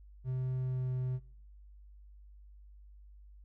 triangle tone with pitch glide, 128.7 to 127.74 Hz, C3 to C3, -28 to -41 cents, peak -30 dBFS, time 0.24-1.2 s, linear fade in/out 50 ms, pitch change -13 cents, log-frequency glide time 0.55-0.94 s, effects noise-tail reverb RT60 0.6 s tail -24 dB re dry + added 50 Hz sine -52 dBFS peak until 3.44 s

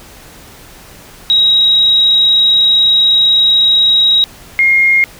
sine tone pair in turn, 3818 / 2135 Hz, A#7 / C7, +41 / +34 cents, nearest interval minor seventh, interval 1007 cents, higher first, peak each -6 dBFS, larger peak neither, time 1.3-4.24 / 4.59-5.04 s, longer first, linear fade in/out 0 ms, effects pink hiss -37 dBFS RMS until 5.19 s

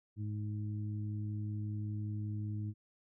harmonic tone, 105.2 Hz, G#2, 23 cents sharp, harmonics 1 / 2 / 3, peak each -36 / -45 / -48 dBFS, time 0.16-2.74 s, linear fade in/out 50 ms, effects none

